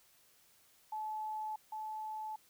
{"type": "tone pair in turn", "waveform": "sine", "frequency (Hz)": [863, 866], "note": ["A5", "A5"], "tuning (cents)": [-34, -28], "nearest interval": "unison", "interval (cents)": 6, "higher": "second", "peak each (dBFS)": [-37, -39], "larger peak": "first", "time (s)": [[0.92, 1.56], [1.72, 2.36]], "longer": "neither", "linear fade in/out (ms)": 5, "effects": ["white hiss -67 dBFS RMS until 2.49 s"]}